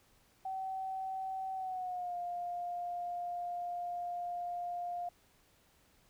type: tone with pitch glide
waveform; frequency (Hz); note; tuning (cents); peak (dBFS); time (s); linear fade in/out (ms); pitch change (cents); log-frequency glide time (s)
sine; 763 to 703.7; G5 to F5; -47 to +13; -36; 0.45-5.09; 5; -140; 1.54-2.16
effects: pink hiss -68 dBFS RMS until 6.09 s